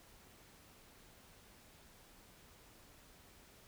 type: silence
effects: pink hiss -62 dBFS RMS until 3.67 s